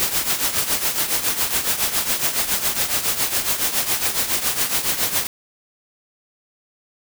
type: noise with tremolo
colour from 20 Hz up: white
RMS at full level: -18 dBFS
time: 0-5.27 s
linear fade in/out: 0 ms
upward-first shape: triangle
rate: 7.2 Hz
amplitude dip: 75%
effects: none